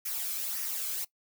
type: noise with flanger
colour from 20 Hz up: blue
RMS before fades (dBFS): -34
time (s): 0.05-1.05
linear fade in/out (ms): 10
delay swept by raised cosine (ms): 0.24 to 1.1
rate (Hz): 1.8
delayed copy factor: -0.5
effects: noise-tail reverb RT60 0.1 s tail -20 dB re dry